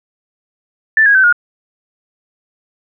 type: tone with pitch steps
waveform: sine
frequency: 1764 / 1645.9 / 1535.7 / 1432.8 Hz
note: A6 / G#6 / G6 / F6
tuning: +4 / -16 / -36 / +44 cents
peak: -6 dBFS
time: 0.97-1.326 s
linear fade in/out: 2 ms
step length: 89 ms
effects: none